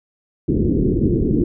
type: low-pass noise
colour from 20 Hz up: white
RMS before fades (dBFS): -17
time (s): 0.48-1.44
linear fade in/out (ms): 5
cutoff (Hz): 390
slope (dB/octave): 48
effects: none